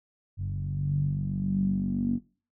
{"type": "tone with low-pass filter sweep", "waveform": "10% pulse", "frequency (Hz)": 47.67, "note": "G1", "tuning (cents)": -48, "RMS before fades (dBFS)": -28, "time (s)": [0.37, 2.2], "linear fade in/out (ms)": 50, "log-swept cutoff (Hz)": [110, 250], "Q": 8.3, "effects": ["noise-tail reverb RT60 0.4 s tail -21 dB re dry"]}